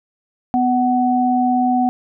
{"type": "tone pair together", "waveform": "sine", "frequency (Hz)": [250, 747.3], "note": ["B3", "F#5"], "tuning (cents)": [21, 17], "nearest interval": "octave + perfect fifth", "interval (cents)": 1896, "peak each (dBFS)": -16, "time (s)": [0.54, 1.89], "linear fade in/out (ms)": 0, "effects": []}